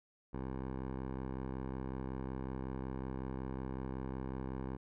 10% pulse tone with low-pass filter, 65.41 Hz, C2, in tune, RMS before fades -41 dBFS, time 0.33-4.77 s, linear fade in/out 10 ms, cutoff 1100 Hz, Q 0.81, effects none

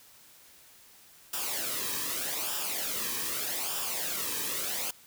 white noise with flanger, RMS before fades -33 dBFS, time 1.33-4.91 s, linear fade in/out 5 ms, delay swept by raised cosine 0.47 to 1.44 ms, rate 0.82 Hz, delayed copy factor -0.65, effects white hiss -56 dBFS RMS until 5.06 s

